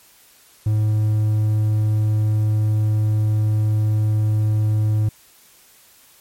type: tone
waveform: triangle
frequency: 107.2 Hz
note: A2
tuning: 45 cents flat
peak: -13 dBFS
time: 0.66-5.09 s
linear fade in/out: 5 ms
effects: white hiss -51 dBFS RMS until 6.2 s + MP3 64 kbps